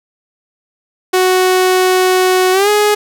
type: tone with pitch glide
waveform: sawtooth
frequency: 370 to 417.7 Hz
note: F#4 to G#4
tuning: 0 to +10 cents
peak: -5 dBFS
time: 1.13-2.95 s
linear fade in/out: 10 ms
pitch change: +210 cents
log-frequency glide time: 2.52-2.69 s
effects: none